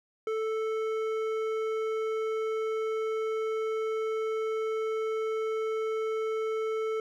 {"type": "tone with hard clipping", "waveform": "sine", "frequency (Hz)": 440, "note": "A4", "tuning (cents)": 0, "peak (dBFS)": -30, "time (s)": [0.27, 7], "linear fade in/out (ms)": 2, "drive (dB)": 10, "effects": []}